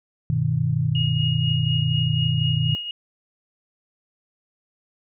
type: chord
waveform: sine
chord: G augmented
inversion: none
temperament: equal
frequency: 98 / 123.47 / 155.56 Hz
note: G2 / B2 / D#3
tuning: 0 / 0 / 0 cents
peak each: -28 / -22 / -22 dBFS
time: 0.3-2.75 s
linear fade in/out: 0 ms
type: tone with tremolo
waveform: sine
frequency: 2870 Hz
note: F7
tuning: 47 cents sharp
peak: -23 dBFS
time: 0.95-2.91 s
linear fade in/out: 2 ms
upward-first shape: triangle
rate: 4.1 Hz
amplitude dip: 60%
effects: none